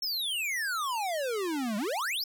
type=exponential two-way sweep; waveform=square; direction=down then up; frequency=5480 to 198.5 to 5480 Hz; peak=-30 dBFS; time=0.02-2.24 s; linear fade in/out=5 ms; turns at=1.77 s; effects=12-bit